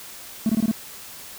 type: tone bursts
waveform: triangle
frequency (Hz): 220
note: A3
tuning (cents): 0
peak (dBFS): -14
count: 5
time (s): 0.46-0.714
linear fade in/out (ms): 2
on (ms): 34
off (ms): 21
effects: tanh soft clip ceiling -10 dBFS + white hiss -40 dBFS RMS until 1.38 s